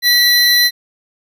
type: tone pair together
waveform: square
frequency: 1943 / 4048 Hz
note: B6 / B7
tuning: -29 / +42 cents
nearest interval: octave + minor second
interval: 1271 cents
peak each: -14 / -11 dBFS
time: 0.02-0.71 s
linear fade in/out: 50 ms
effects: none